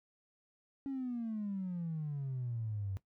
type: exponential sweep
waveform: triangle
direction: down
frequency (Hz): 278.5 to 94.2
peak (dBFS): -32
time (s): 0.86-2.97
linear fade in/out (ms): 0
effects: noise-tail reverb RT60 0.1 s tail -18 dB re dry + tanh soft clip ceiling -33 dBFS